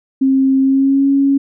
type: tone with pitch glide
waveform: sine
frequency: 267.2 to 276.3 Hz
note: C4 to C#4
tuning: +36 to -6 cents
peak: -9 dBFS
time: 0.21-1.38 s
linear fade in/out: 10 ms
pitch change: +58 cents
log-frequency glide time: 0.61-1.08 s
effects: none